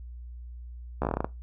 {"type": "slowing click train", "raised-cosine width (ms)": 1, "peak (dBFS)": -13, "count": 10, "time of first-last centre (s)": [1.02, 1.245], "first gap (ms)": 14, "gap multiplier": 1.14, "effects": ["noise-tail reverb RT60 0.2 s tail -19 dB re dry", "added 60 Hz sine -39 dBFS peak until 1.42 s"]}